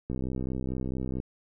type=click train; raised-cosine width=3 ms; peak=-20 dBFS; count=72; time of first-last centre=0.1-1.201 s; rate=64.5 Hz; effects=none